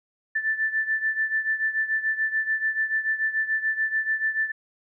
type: beating tone pair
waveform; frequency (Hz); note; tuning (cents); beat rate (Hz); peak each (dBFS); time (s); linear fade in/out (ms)
sine; 1761 / 1767.9; A6 / A6; +1 / +8; 6.9; -24 / -28; 0.35-4.52; 10
effects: none